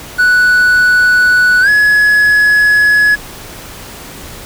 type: tone with pitch glide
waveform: triangle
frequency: 1480 to 1690.3 Hz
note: F#6 to G#6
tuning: 0 to +30 cents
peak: -4 dBFS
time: 0.18-3.16 s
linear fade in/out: 20 ms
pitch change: +230 cents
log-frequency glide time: 1.61-1.69 s
effects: pink hiss -30 dBFS RMS until 4.45 s